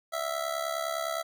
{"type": "tone with amplitude modulation", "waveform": "25% pulse", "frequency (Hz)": 659.3, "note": "E5", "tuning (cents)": 0, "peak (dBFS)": -23, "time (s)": [0.12, 1.23], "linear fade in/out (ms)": 20, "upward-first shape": "sine", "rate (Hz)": 69.8, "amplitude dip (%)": 75, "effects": []}